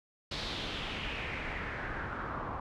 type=noise with low-pass filter sweep; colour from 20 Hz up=pink; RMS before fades=-38 dBFS; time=0.31-2.6 s; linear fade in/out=5 ms; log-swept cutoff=4300 to 1100 Hz; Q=3.1; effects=none